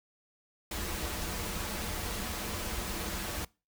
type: noise with comb filter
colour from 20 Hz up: pink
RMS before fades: -36 dBFS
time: 0.71-3.45 s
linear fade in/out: 5 ms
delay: 7.5 ms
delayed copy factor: -0.55
effects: noise-tail reverb RT60 0.3 s tail -24 dB re dry